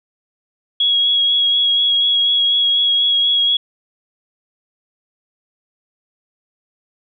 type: tone with vibrato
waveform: sine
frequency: 3322 Hz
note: G#7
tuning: in tune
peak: -12 dBFS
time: 0.8-3.57 s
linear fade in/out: 5 ms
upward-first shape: sine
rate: 4.1 Hz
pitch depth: 16 cents each way
effects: none